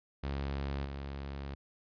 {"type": "tone with level steps", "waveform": "sawtooth", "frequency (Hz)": 69.3, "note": "C#2", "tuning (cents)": 0, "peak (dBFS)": [-30, -35], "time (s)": [0.23, 1.55], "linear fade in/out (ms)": 10, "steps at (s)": 0.84, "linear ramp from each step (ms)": 20, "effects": ["resampled to 11025 Hz"]}